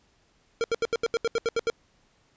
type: tone bursts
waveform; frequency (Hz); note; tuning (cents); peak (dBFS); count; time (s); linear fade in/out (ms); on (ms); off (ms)
square; 461.1; A#4; -19; -23; 11; 0.61-1.7; 0; 30; 76
effects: pink hiss -65 dBFS RMS until 2.36 s + resampled to 16000 Hz